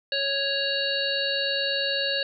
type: harmonic tone with a mistuned harmonic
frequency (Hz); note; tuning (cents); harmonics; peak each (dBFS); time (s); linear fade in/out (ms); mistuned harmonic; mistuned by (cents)
553; C#5; -4; 1 / 3 / 5 / 7 / 8; -30 / -30 / -30 / -30 / -30; 0.12-2.23; 2; 5; +29
effects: none